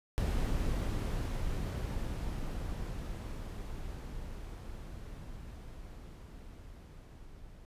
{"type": "noise with level ramp", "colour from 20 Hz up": "brown", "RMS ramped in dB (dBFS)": [-31, -52], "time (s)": [0.18, 7.65], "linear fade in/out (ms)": 0, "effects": ["resampled to 32000 Hz"]}